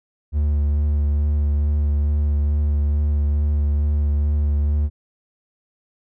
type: tone with vibrato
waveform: triangle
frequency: 73.42 Hz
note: D2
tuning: in tune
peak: -14 dBFS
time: 0.32-4.9 s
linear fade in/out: 50 ms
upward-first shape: sine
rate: 2.3 Hz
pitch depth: 17 cents each way
effects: none